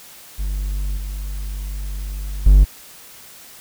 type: tone with level steps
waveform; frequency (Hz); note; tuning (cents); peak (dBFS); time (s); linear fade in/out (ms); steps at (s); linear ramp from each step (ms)
triangle; 49; G1; 0; -18 / -22 / -4; 0.38-2.65; 20; 0.97 / 2.46; 5
effects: white hiss -42 dBFS RMS until 3.6 s